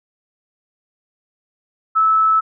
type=tone; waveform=sine; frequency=1306 Hz; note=E6; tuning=17 cents flat; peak=-11 dBFS; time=1.95-2.41 s; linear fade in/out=20 ms; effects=none